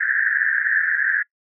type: band-pass noise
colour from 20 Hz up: pink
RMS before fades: -20 dBFS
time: 0-1.23 s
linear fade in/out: 10 ms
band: 1600 to 1800 Hz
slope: 96 dB/octave
effects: noise-tail reverb RT60 0.1 s tail -24 dB re dry